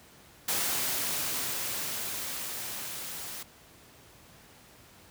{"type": "noise with level ramp", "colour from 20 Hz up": "white", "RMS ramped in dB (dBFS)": [-29, -40], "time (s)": [0.48, 3.43], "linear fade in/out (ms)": 5, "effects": ["pink hiss -55 dBFS RMS until 5.1 s", "high-pass 60 Hz 12 dB/octave"]}